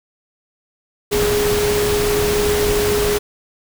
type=tone in noise; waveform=sine; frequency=415.3 Hz; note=G#4; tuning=in tune; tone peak=-16 dBFS; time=1.11-3.19 s; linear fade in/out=20 ms; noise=pink; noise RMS=-21 dBFS; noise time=1.11-3.19 s; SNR=+2 dB; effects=none